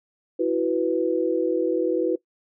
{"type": "chord", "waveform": "sine", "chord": "E suspended second", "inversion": "none", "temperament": "equal", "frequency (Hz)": [329.6, 370, 493.9], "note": ["E4", "F#4", "B4"], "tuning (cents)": [0, 0, 0], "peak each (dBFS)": -24, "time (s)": [0.39, 2.16], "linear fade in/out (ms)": 10, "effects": ["noise-tail reverb RT60 0.1 s tail -19 dB re dry"]}